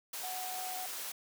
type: tone in noise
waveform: sine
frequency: 740 Hz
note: F#5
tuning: in tune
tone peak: -40 dBFS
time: 0.23-0.86 s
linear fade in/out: 5 ms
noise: white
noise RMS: -41 dBFS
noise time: 0.13-1.12 s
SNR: -2 dB
effects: high-pass 400 Hz 12 dB/octave